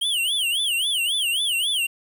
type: tone with vibrato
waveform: square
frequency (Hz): 3087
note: G7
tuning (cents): -27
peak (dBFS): -21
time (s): 0.01-1.87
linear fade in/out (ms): 10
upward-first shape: sine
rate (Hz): 3.7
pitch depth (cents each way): 220
effects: 9-bit